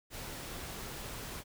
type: noise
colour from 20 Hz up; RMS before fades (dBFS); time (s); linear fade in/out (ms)
pink; -43; 0.1-1.44; 50
effects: none